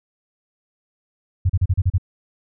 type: tone bursts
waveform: sine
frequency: 92 Hz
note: F#2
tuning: 9 cents flat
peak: -13 dBFS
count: 7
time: 1.45-1.982 s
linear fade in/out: 10 ms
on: 46 ms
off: 35 ms
effects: none